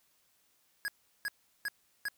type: tone bursts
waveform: square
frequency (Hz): 1661.2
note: G#6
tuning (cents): 0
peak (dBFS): -33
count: 4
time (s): 0.85-2.084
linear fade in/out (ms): 0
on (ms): 31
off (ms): 370
effects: white hiss -71 dBFS RMS until 2.17 s